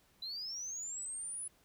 sine linear sweep, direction up, 3951 to 10170 Hz, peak -38 dBFS, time 0.22-1.48 s, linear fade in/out 5 ms, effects tanh soft clip ceiling -36 dBFS + pink hiss -69 dBFS RMS until 1.64 s

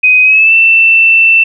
sine tone with pitch glide, 2508 to 2673 Hz, D#7 to E7, +13 to +23 cents, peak -3 dBFS, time 0.03-1.44 s, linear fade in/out 10 ms, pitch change +110 cents, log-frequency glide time 0.23-0.54 s, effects none

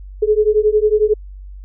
sine beating tone pair, 420.1 / 431.1 Hz, G#4 / A4, +20 / -35 cents, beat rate 11 Hz, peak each -14 dBFS, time 0.22-1.14 s, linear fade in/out 10 ms, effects added 48 Hz sine -31 dBFS peak until 1.64 s

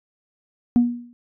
sine tone with exponential decay, 240.5 Hz, B3, 46 cents flat, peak -8 dBFS, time 0.76-1.13 s, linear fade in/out 0 ms, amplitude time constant 80 ms, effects tanh soft clip ceiling -9 dBFS

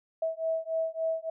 sine beating tone pair, 647 / 650.5 Hz, E5 / E5, -32 / -23 cents, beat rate 3.5 Hz, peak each -31 dBFS, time 0.22-1.3 s, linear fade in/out 5 ms, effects none

